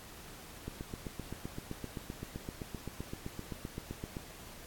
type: click train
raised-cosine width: 3 ms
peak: -26 dBFS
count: 28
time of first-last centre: 0.68-4.168 s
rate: 7.74 Hz
effects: pink hiss -51 dBFS RMS until 4.66 s + AAC 64 kbps